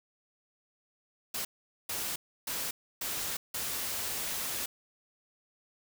white noise bursts at uneven times, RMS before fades -35 dBFS, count 5, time 1.34-1.45 / 1.89-2.16 / 2.47-2.71 / 3.01-3.37 / 3.54-4.66 s, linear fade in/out 5 ms, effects none

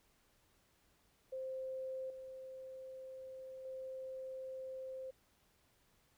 sine tone with level steps, 523.3 Hz, C5, in tune, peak -40 / -47 / -43 dBFS, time 1.32-5.11 s, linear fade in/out 10 ms, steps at 2.1 / 3.65 s, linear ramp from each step 2 ms, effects pink hiss -73 dBFS RMS until 6.17 s

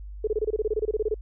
sine tone bursts, 429.2 Hz, A4, 43 cents flat, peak -21 dBFS, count 16, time 0.24-1.143 s, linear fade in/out 5 ms, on 33 ms, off 25 ms, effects added 50 Hz sine -36 dBFS peak until 1.21 s

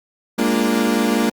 35% pulse chord, Bb dominant seventh, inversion third, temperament equal, 207.7 / 233.1 / 293.7 / 349.2 Hz, Ab3 / Bb3 / D4 / F4, 0 / 0 / 0 / 0 cents, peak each -20 / -17 / -21 / -22 dBFS, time 0.38-1.3 s, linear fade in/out 10 ms, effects Opus 48 kbps

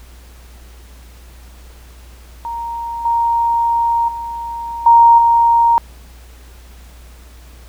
sine tone with level steps, 932.3 Hz, A#5, in tune, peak -21 / -12 / -22 / -4 / -8 dBFS, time 2.45-5.78 s, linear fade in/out 0 ms, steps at 3.05 / 4.08 / 4.86 / 5.18 s, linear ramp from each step 5 ms, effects added 60 Hz sine -37 dBFS peak until 7.68 s + pink hiss -46 dBFS RMS until 7.68 s

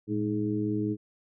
harmonic tone with a mistuned harmonic, 104.9 Hz, G#2, 18 cents sharp, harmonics 1 / 2 / 3 / 4, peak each -33 / -32 / -29 / -35 dBFS, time 0.07-0.97 s, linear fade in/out 50 ms, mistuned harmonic 1, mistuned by +140 cents, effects none

